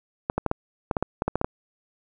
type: clicks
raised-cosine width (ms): 1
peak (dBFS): -9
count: 12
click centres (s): 0.299 / 0.38 / 0.463 / 0.514 / 0.912 / 0.968 / 1.026 / 1.221 / 1.28 / 1.356 / 1.414 / 1.445
effects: none